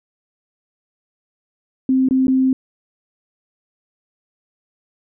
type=tone with dropouts; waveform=sine; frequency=261.6 Hz; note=C4; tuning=in tune; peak=-12 dBFS; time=1.89-2.53 s; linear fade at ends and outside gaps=2 ms; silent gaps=2.087-2.109 / 2.27-2.281 s; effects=none